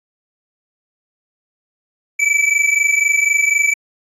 square tone pair together, 2293 / 2317 Hz, D7 / D7, -42 / -24 cents, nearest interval unison, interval 18 cents, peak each -16 dBFS, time 2.19-3.74 s, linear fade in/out 10 ms, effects resampled to 24000 Hz

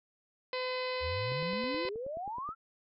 harmonic tone, 508 Hz, B4, 49 cents sharp, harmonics 1 / 2 / 3 / 4 / 5 / 6 / 7 / 8 / 9 / 10, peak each -35 / -40 / -50 / -42 / -44 / -48 / -53 / -44 / -50 / -52 dBFS, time 0.53-1.89 s, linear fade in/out 2 ms
sine exponential sweep, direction up, 70.6 to 1381 Hz, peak -36 dBFS, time 1-2.55 s, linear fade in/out 50 ms
click train, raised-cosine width 2 ms, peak -35 dBFS, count 12, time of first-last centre 1.32-2.49 s, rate 9.4 Hz
effects none

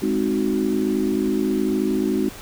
sine chord, Ab dominant seventh, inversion none, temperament equal, 207.7 / 261.6 / 311.1 / 370 Hz, Ab3 / C4 / Eb4 / Gb4, 0 / 0 / 0 / 0 cents, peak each -24 dBFS, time 0.02-2.29 s, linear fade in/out 5 ms, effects pink hiss -39 dBFS RMS until 2.41 s

